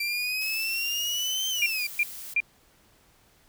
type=exponential two-way sweep; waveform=30% pulse; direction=up then down; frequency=2349 to 3136 to 2349 Hz; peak=-24 dBFS; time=0-1.87 s; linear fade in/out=5 ms; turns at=1.49 s
type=noise; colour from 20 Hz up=blue; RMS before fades=-40 dBFS; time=0.41-2.34 s; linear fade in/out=5 ms
type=tone bursts; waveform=sine; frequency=2394 Hz; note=D7; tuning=33 cents sharp; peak=-20 dBFS; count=3; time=1.62-2.403 s; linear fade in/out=2 ms; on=41 ms; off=330 ms
effects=pink hiss -61 dBFS RMS until 3.48 s